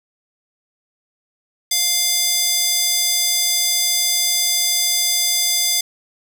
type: tone with high-pass filter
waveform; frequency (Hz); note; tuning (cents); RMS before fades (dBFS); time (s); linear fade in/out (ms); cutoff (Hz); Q
square; 698.5; F5; 0; -18; 1.71-5.81; 5; 4700; 1.2
effects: none